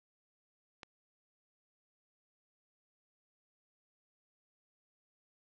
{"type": "click", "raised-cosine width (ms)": 0.2, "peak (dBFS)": -28, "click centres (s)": 0.832, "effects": ["low-pass 5000 Hz 12 dB/octave"]}